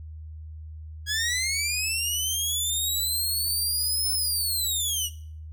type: linear two-way sweep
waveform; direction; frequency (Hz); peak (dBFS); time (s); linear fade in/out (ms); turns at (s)
15% pulse; up then down; 1642 to 5274 to 2830; -18; 1.06-5.1; 50; 4.12
effects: noise-tail reverb RT60 0.5 s tail -17 dB re dry + added 78 Hz sine -37 dBFS peak until 5.52 s